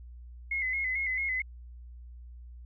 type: tone with vibrato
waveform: sine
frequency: 2093 Hz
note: C7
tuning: in tune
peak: -28 dBFS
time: 0.51-1.42 s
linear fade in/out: 5 ms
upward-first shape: square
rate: 4.5 Hz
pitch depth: 55 cents each way
effects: added 60 Hz sine -44 dBFS peak until 2.65 s